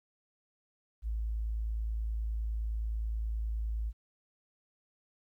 sine tone, 54.8 Hz, A1, 6 cents flat, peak -31 dBFS, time 1.02-3.93 s, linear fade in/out 50 ms, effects 12-bit

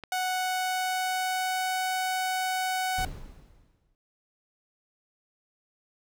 click, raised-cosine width 0.3 ms, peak -24 dBFS, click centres 0.037 s
sawtooth tone with pitch glide, 740 to 746 Hz, F#5 to F#5, 0 to +14 cents, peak -23 dBFS, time 0.12-3.05 s, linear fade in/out 2 ms, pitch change +14 cents, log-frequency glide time 0.25-1.8 s
brown noise with exponential decay, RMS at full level -33 dBFS, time 2.98-3.95 s, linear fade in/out 0 ms, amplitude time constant 210 ms
effects none

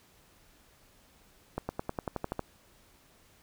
accelerating click train, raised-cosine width 1 ms, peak -18 dBFS, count 10, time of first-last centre 1.58-2.393 s, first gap 110 ms, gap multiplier 0.95, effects pink hiss -62 dBFS RMS until 3.42 s

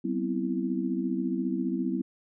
sine chord, C major seventh, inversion second, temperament equal with one note detuned, 190.97 / 246.9 / 261.6 / 329.6 Hz, G3 / B3 / C4 / E4, -45 / 0 / 0 / 0 cents, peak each -32 dBFS, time 0.04-2.02 s, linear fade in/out 10 ms, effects none

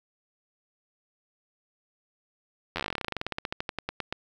slowing click train, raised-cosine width 0.3 ms, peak -14 dBFS, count 30, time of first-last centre 2.76-4.125 s, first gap 11 ms, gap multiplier 1.09, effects 8-bit

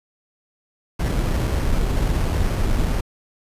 brown noise with sample-and-hold, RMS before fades -20 dBFS, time 0.99-3.01 s, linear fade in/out 10 ms, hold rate 3675 Hz, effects resampled to 32000 Hz

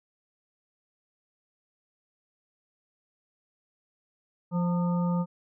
harmonic tone with a mistuned harmonic, 174.61 Hz, F3, in tune, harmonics 1 / 3 / 5 / 7, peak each -24 / -36 / -37 / -40 dBFS, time 4.51-5.26 s, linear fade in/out 50 ms, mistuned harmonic 5, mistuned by +57 cents, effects none

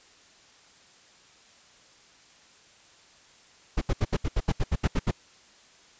brown noise bursts, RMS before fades -23 dBFS, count 12, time 3.77-5.113 s, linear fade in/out 10 ms, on 45 ms, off 73 ms, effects white hiss -56 dBFS RMS until 5.99 s + resampled to 16000 Hz

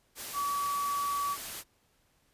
sine tone in noise, 1140 Hz, C#6, 48 cents sharp, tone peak -29 dBFS, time 0.33-1.37 s, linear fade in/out 50 ms, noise white, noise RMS -40 dBFS, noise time 0.15-1.64 s, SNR +8 dB, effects pink hiss -70 dBFS RMS until 2.33 s + resampled to 32000 Hz

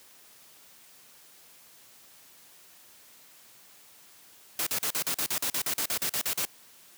white noise bursts, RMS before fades -29 dBFS, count 16, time 4.59-6.452 s, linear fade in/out 2 ms, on 77 ms, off 42 ms, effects white hiss -55 dBFS RMS until 6.97 s + high-pass 100 Hz 12 dB/octave

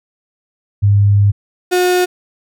sine / 35% pulse tone pair in turn, 101.4 / 361.3 Hz, G#2 / F#4, -41 / -41 cents, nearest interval octave + minor seventh, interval 2200 cents, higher second, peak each -7 / -9 dBFS, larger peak first, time 0.82-1.32 / 1.71-2.06 s, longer first, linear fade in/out 20 ms, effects none

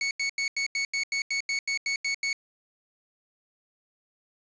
sawtooth tone bursts, 2218 Hz, C#7, in tune, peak -22 dBFS, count 13, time 0.01-2.33 s, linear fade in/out 2 ms, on 100 ms, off 85 ms, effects resampled to 16000 Hz + 8-bit

